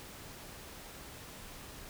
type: silence
effects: pink hiss -49 dBFS RMS until 1.89 s